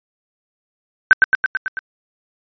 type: tone with echo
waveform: sine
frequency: 1541 Hz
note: G6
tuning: 30 cents flat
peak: -3 dBFS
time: 1.11-1.13 s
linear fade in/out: 0 ms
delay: 110 ms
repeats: 6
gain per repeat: -3 dB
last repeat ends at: 1.79 s
effects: resampled to 11025 Hz